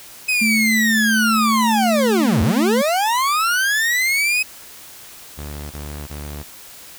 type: linear two-way sweep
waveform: 40% pulse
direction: down then up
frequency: 2547 to 73.1 to 2547 Hz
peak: -15 dBFS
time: 0.28-4.43 s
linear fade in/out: 10 ms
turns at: 2.42 s
type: tone with pitch glide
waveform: sine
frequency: 220 to 221.8 Hz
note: A3 to A3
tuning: 0 to +14 cents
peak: -17 dBFS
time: 0.41-2.82 s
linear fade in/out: 10 ms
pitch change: +14 cents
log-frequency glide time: 1.05-1.51 s
type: tone bursts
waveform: sawtooth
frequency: 73.42 Hz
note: D2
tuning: in tune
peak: -25 dBFS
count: 3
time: 5.37-6.434 s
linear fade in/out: 20 ms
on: 340 ms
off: 22 ms
effects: white hiss -40 dBFS RMS until 6.98 s

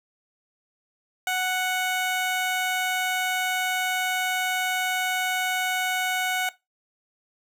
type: tone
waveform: 15% pulse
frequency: 740 Hz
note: F#5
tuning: in tune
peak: -17 dBFS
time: 1.27-6.49 s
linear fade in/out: 2 ms
effects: noise-tail reverb RT60 0.2 s tail -18 dB re dry

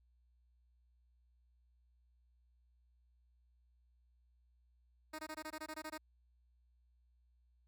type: tone bursts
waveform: 10% pulse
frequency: 311.1 Hz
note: D#4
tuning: in tune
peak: -35 dBFS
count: 11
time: 5.13-5.979 s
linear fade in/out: 10 ms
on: 59 ms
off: 20 ms
effects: added 60 Hz sine -69 dBFS peak until 7.67 s

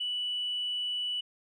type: tone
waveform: sine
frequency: 2960 Hz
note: F#7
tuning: in tune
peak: -29 dBFS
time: 0-1.21 s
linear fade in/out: 10 ms
effects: tanh soft clip ceiling -25 dBFS

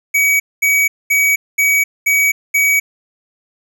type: tone bursts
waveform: square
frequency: 2267 Hz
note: C#7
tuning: 38 cents sharp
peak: -11 dBFS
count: 6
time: 0.14-2.8 s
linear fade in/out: 10 ms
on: 260 ms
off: 220 ms
effects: none

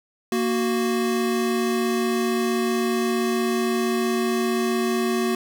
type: tone pair together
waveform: square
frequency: 233.1 / 370 Hz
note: A#3 / F#4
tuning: 0 / 0 cents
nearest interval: minor sixth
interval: 800 cents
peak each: -24 dBFS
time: 0.32-5.35 s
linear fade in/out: 2 ms
effects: none

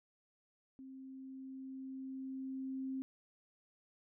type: tone with level ramp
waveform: sine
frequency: 264.7 Hz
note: C4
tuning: 20 cents sharp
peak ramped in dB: -49 to -37 dBFS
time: 0.79-3.02 s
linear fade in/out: 0 ms
effects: none

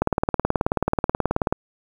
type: click train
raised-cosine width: 1 ms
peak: -5 dBFS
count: 29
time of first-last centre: 0.02-1.525 s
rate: 18.6 Hz
effects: 7-bit

